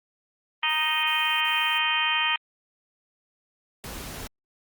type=harmonic tone; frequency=311.1 Hz; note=D#4; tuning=in tune; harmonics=3 / 4 / 5 / 6 / 7 / 8 / 9 / 10; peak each=-30 / -31 / -38 / -29 / -35 / -27 / -34 / -27 dBFS; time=0.63-2.36 s; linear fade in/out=2 ms
type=noise bursts; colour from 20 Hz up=violet; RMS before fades=-45 dBFS; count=3; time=0.69-1.784 s; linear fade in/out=5 ms; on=340 ms; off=37 ms
type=noise; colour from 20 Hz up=pink; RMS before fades=-37 dBFS; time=3.84-4.27 s; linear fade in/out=0 ms
effects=Opus 32 kbps